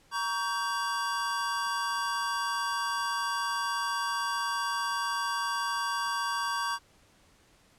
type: chord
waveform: square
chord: G diminished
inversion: first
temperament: just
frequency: 940.8 / 1128.9 / 1568 Hz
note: Bb5 / Db6 / G6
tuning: +16 / +31 / 0 cents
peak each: -35 / -33 / -35 dBFS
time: 0.11-6.79 s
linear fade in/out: 50 ms
effects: pink hiss -62 dBFS RMS until 7.78 s + low-pass 10000 Hz 12 dB/octave